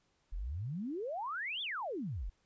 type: exponential two-way sweep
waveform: sine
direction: up then down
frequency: 36.71 to 3606 to 36.71 Hz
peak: -36 dBFS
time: 0.32-2.3 s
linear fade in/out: 10 ms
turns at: 1.62 s
effects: pink hiss -75 dBFS RMS until 2.45 s + resampled to 16000 Hz